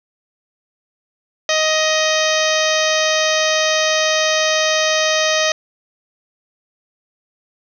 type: harmonic tone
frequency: 626 Hz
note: D#5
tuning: 10 cents sharp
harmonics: 1 / 2 / 3 / 4 / 5 / 6 / 7 / 8 / 9 / 10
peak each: -18 / -24 / -21 / -24 / -24 / -24 / -30 / -27 / -27 / -26 dBFS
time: 1.49-5.52 s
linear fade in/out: 2 ms
effects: 8-bit